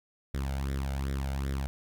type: tone with flanger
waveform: sawtooth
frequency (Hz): 68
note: C#2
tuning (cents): -33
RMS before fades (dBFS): -32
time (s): 0.34-1.67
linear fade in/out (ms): 0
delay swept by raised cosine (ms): 0.54 to 1.4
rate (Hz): 2.6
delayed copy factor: +0.7
effects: none